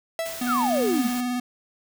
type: tone with exponential decay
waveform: 45% pulse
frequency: 659.3 Hz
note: E5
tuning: in tune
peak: -23 dBFS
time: 0.19-0.63 s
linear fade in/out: 1 ms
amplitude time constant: 94 ms
type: noise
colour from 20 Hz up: white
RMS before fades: -36 dBFS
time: 0.25-1.21 s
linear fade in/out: 10 ms
type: tone with vibrato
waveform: square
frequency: 246.9 Hz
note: B3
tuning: in tune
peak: -25 dBFS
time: 0.41-1.4 s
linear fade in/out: 5 ms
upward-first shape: sine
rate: 19 Hz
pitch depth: 20 cents each way
type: exponential sweep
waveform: sine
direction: down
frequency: 1568 to 197 Hz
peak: -21 dBFS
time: 0.46-1.1 s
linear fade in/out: 50 ms
effects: none